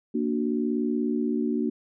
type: chord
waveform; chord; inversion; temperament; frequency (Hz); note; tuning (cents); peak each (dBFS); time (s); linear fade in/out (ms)
sine; Bb augmented; none; equal; 233.1 / 293.7 / 370; Bb3 / D4 / F#4; 0 / 0 / 0; -26 / -28 / -30; 0.14-1.7; 10
effects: none